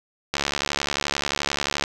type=click train; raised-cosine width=0.2 ms; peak=-5 dBFS; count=108; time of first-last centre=0.34-1.839 s; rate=71.4 Hz; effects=none